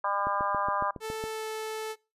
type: harmonic tone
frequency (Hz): 200.8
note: G3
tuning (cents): +42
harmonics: 3 / 4 / 5 / 6 / 7 / 8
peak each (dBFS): -35 / -35 / -30 / -31 / -43 / -39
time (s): 0.04-0.91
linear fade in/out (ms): 5
type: click train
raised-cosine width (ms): 2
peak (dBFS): -24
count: 8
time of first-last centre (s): 0.27-1.24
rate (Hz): 7.22
type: tone with pitch glide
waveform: sawtooth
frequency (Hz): 440 to 437.2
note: A4 to A4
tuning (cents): 0 to -11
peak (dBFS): -29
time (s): 1-1.96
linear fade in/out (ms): 50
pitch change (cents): -11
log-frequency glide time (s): 1.29-1.45
effects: noise-tail reverb RT60 0.3 s tail -23 dB re dry + resampled to 32000 Hz